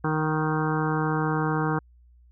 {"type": "harmonic tone with a mistuned harmonic", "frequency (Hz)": 155.56, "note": "D#3", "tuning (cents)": 0, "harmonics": [1, 2, 3, 5, 6, 7, 8, 9, 10], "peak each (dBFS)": [-26, -29, -31, -33, -34, -34, -35, -36, -36], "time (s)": [0.04, 1.79], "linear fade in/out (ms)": 5, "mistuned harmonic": 6, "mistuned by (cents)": 17, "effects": ["added 60 Hz sine -52 dBFS peak until 2.31 s"]}